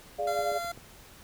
sine chord, D diminished, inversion second, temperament equal, 415.3 / 587.3 / 698.5 Hz, Ab4 / D5 / F5, 0 / 0 / 0 cents, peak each -35 / -31 / -31 dBFS, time 0.18-0.59 s, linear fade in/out 20 ms
25% pulse tone, 688 Hz, F5, 26 cents flat, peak -29 dBFS, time 0.27-0.72 s, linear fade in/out 5 ms
click train, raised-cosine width 2 ms, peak -34 dBFS, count 4, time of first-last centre 0.39-0.776 s, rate 7.78 Hz
effects pink hiss -52 dBFS RMS until 1.23 s

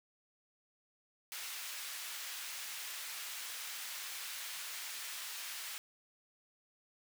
pink high-pass noise, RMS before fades -44 dBFS, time 1.32-5.78 s, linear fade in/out 0 ms, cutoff 1800 Hz, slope 12 dB/octave, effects none

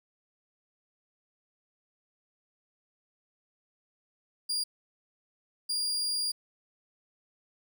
35% pulse tone bursts at uneven times, 4814 Hz, D8, 42 cents sharp, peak -27 dBFS, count 2, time 4.49-4.64 / 5.69-6.32 s, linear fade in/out 10 ms, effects none

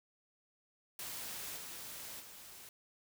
white noise with level steps, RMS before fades -44 / -47 / -53 dBFS, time 0.99-2.69 s, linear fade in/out 2 ms, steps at 1.56 / 2.19 s, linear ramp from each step 20 ms, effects none

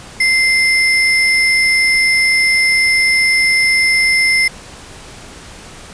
sine tone with sample-and-hold, 2084 Hz, C7, 7 cents flat, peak -9 dBFS, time 0.2-4.48 s, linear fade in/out 5 ms, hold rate 7350 Hz, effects pink hiss -35 dBFS RMS until 5.93 s + resampled to 22050 Hz

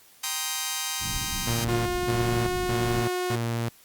5% pulse chord, C minor seventh, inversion second, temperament just, 784.9 / 941.9 / 1046.5 / 1255.8 Hz, G5 / Bb5 / C6 / Eb6, +2 / +18 / 0 / +16 cents, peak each -23 dBFS, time 0.23-1.65 s, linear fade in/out 10 ms
pink low-pass noise, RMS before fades -35 dBFS, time 0.99-3.06 s, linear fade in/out 50 ms, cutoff 270 Hz, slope 24 dB/octave
sawtooth tone bursts, 116.54 Hz, A#2, in tune, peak -22 dBFS, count 4, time 1.47-3.69 s, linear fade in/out 5 ms, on 390 ms, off 220 ms
sawtooth tone with pitch glide, 355.9 to 362.3 Hz, F4 to F#4, +33 to -36 cents, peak -22 dBFS, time 1.68-3.36 s, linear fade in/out 10 ms, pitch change +31 cents, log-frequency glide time 1.78-2.43 s
effects white hiss -55 dBFS RMS until 3.84 s + Opus 48 kbps

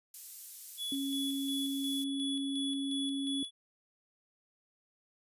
pink high-pass noise, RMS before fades -47 dBFS, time 0.14-2.04 s, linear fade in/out 2 ms, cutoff 9500 Hz, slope 12 dB/octave
square tone with tremolo, 3403 Hz, G#7, 41 cents sharp, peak -36 dBFS, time 0.77-3.51 s, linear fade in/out 50 ms, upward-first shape square, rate 2.8 Hz, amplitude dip 45%
sine tone, 274.8 Hz, C#4, 15 cents flat, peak -33 dBFS, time 0.92-3.43 s, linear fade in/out 2 ms
effects resampled to 32000 Hz

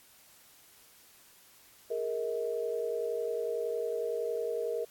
sine chord, Ab suspended second, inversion none, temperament equal with one note detuned, 415.3 / 466.2 / 636.8 Hz, Ab4 / Bb4 / Eb5, 0 / 0 / +40 cents, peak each -37 / -32 / -38 dBFS, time 1.9-4.85 s, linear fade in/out 10 ms, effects white hiss -59 dBFS RMS until 4.9 s + AAC 64 kbps

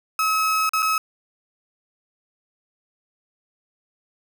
35% pulse tone with dropouts, 1284 Hz, E6, 46 cents flat, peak -17 dBFS, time 0.19-0.98 s, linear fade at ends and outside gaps 2 ms, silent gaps 0.693-0.734 / 0.823-0.827 s, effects none

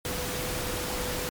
sine tone in noise, 497.5 Hz, B4, 13 cents sharp, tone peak -37 dBFS, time 0.05-1.29 s, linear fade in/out 0 ms, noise pink, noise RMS -32 dBFS, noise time 0.05-1.29 s, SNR -8 dB, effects MP3 96 kbps

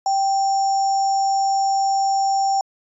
sine tone with sample-and-hold, 782 Hz, G5, 4 cents flat, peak -16 dBFS, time 0.06-2.61 s, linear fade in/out 2 ms, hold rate 6300 Hz, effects resampled to 24000 Hz

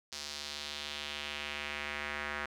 square tone with band-pass filter sweep, 73.42 Hz, D2, in tune, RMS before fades -40 dBFS, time 0.12-2.46 s, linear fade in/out 5 ms, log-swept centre 5100 to 1700 Hz, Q 2, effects none

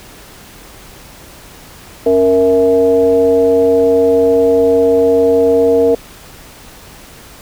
sine tone with frequency modulation, 466.2 Hz, A#4, in tune, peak -7 dBFS, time 2.06-5.95 s, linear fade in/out 5 ms, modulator 191 Hz, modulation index 0.71, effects pink hiss -37 dBFS RMS until 7.41 s

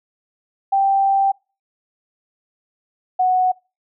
sine tone pair in turn, 784 / 738.7 Hz, G5 / F#5, 0 / -3 cents, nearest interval minor second, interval 103 cents, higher first, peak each -13 dBFS, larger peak neither, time 0.72-1.32 / 3.19-3.52 s, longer first, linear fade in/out 10 ms, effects noise-tail reverb RT60 0.3 s tail -25 dB re dry

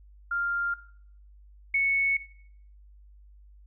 sine tone pair in turn, 1396.9 / 2211 Hz, F6 / C#7, 0 / -5 cents, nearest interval minor sixth, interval 795 cents, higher second, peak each -26 / -21 dBFS, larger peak second, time 0.31-0.74 / 1.74-2.17 s, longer neither, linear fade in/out 5 ms, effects noise-tail reverb RT60 0.6 s tail -17 dB re dry + added 50 Hz sine -50 dBFS peak until 3.66 s

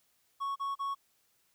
triangle tone bursts, 1108 Hz, C#6, 1 cent flat, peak -30 dBFS, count 3, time 0.4-0.95 s, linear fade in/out 20 ms, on 160 ms, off 35 ms, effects white hiss -72 dBFS RMS until 1.54 s

